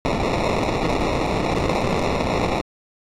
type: noise with sample-and-hold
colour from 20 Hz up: white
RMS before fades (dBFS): -21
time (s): 0.05-2.61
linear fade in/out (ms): 0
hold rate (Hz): 1575
effects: low-pass 5000 Hz 12 dB/octave + AAC 64 kbps